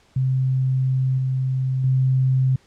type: tone with level steps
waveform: sine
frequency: 130.81 Hz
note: C3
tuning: in tune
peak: -17 / -19 / -15 dBFS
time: 0.16-2.56 s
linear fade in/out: 5 ms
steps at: 1.18 / 1.84 s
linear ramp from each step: 2 ms
effects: pink hiss -57 dBFS RMS until 2.66 s + low-pass 7000 Hz 12 dB/octave